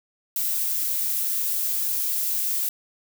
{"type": "noise", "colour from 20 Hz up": "violet", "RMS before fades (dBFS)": -25, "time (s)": [0.36, 2.69], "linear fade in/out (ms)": 2, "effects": []}